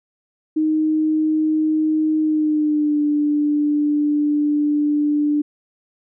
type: tone with pitch glide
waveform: sine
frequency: 311.1 to 295.5 Hz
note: D#4 to D4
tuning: 0 to +11 cents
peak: -15 dBFS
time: 0.56-5.42 s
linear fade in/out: 10 ms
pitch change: -89 cents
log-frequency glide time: 2.2-3.01 s
effects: none